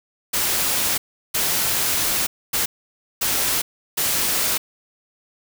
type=noise bursts at uneven times; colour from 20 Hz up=white; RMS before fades=-21 dBFS; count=5; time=0.33-0.98 / 1.34-2.27 / 2.53-2.66 / 3.21-3.62 / 3.97-4.58 s; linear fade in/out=10 ms; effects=none